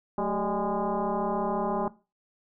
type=tone with frequency modulation; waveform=sine; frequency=219.1 Hz; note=A3; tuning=7 cents flat; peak=-25 dBFS; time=0.18-1.88 s; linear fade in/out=2 ms; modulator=202 Hz; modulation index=4.2; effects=noise-tail reverb RT60 0.3 s tail -19 dB re dry